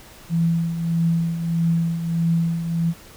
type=tone with tremolo; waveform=sine; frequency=166.8 Hz; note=E3; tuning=21 cents sharp; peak=-15 dBFS; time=0.29-2.94 s; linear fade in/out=50 ms; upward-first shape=triangle; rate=1.6 Hz; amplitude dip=65%; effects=pink hiss -45 dBFS RMS until 3.16 s